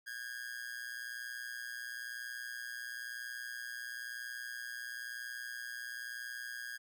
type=tone with amplitude modulation; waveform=45% pulse; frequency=1633 Hz; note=G#6; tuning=30 cents flat; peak=-38 dBFS; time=0.06-6.78 s; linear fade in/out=20 ms; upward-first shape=sine; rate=121 Hz; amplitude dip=80%; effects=none